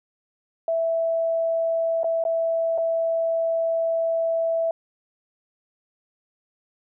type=tone with dropouts; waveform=sine; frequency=659.3 Hz; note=E5; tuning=in tune; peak=-20 dBFS; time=0.68-4.71 s; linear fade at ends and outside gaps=2 ms; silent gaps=2.033-2.043 / 2.239-2.251 / 2.778-2.782 s; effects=none